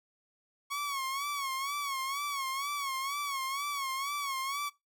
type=tone with vibrato; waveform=sawtooth; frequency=1108.7 Hz; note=C#6; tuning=in tune; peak=-29 dBFS; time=0.7-4.7 s; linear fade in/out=20 ms; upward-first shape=sine; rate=2.1 Hz; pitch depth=83 cents each way; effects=noise-tail reverb RT60 0.2 s tail -20 dB re dry